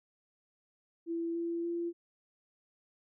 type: tone with pitch steps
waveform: sine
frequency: 334.6 / 338.1 / 341.6 Hz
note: E4 / E4 / F4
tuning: +26 / +44 / -38 cents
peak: -32 dBFS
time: 1.06-1.93 s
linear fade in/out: 50 ms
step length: 290 ms
effects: none